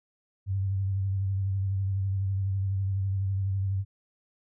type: tone with vibrato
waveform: sine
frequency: 97 Hz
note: G2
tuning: 18 cents flat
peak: -25 dBFS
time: 0.46-3.85 s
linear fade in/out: 50 ms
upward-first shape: triangle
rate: 12 Hz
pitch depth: 45 cents each way
effects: none